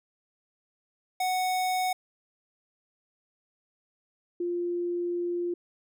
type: tone pair in turn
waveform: square / sine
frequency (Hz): 740 / 349.2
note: F#5 / F4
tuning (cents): 0 / 0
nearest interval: octave + minor second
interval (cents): 1300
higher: first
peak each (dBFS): -26 / -27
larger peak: first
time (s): 1.2-1.93 / 4.4-5.54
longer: second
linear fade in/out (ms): 5
effects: none